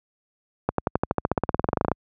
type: accelerating click train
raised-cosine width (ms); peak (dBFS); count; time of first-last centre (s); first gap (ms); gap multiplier
1; -6; 22; 0.69-1.917; 93; 0.95
effects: high-pass 60 Hz 12 dB/octave